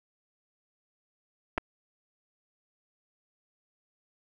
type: clicks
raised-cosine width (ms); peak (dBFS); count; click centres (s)
0.5; -14; 2; 1.578 / 1.581
effects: none